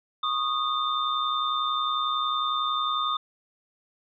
sine tone cluster, 1105 / 1236 / 3595 Hz, C#6 / D#6 / A7, -6 / -12 / +36 cents, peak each -31 / -26 / -30 dBFS, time 0.23-3.17 s, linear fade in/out 5 ms, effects none

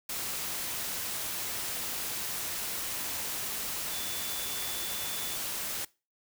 sine tone in noise, 3483 Hz, A7, 18 cents flat, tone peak -42 dBFS, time 3.91-5.36 s, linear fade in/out 5 ms, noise white, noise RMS -35 dBFS, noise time 0.09-5.85 s, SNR -10 dB, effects noise-tail reverb RT60 0.3 s tail -22 dB re dry

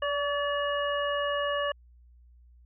harmonic tone with a mistuned harmonic, 577 Hz, D5, 31 cents flat, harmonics 1 / 2 / 3 / 5, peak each -29 / -32 / -34 / -36 dBFS, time 0.02-1.72 s, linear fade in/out 5 ms, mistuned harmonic 2, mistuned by -24 cents, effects added 60 Hz sine -53 dBFS peak until 2.65 s

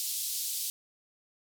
white band-pass noise, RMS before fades -34 dBFS, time 0-0.7 s, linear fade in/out 0 ms, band 3600 to 15000 Hz, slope 24 dB/octave, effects none

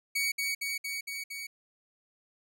sawtooth tone with echo, 2248 Hz, C#7, 24 cents sharp, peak -24 dBFS, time 0.15-0.32 s, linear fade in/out 10 ms, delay 230 ms, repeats 5, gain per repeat -2 dB, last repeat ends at 1.47 s, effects none

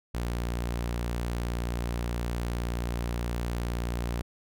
sawtooth tone, 59.1 Hz, A#1, 24 cents sharp, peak -25 dBFS, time 0.14-4.22 s, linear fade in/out 10 ms, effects none

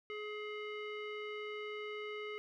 square tone with low-pass filter, 421.9 Hz, G#4, 27 cents sharp, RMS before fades -43 dBFS, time 0.1-2.38 s, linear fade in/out 0 ms, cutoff 2500 Hz, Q 5.9, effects none

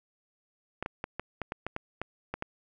clicks, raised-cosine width 0.5 ms, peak -18 dBFS, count 11, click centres 0.826 / 0.861 / 1.041 / 1.196 / 1.417 / 1.521 / 1.666 / 1.764 / 2.016 / 2.34 / 2.424 s, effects none

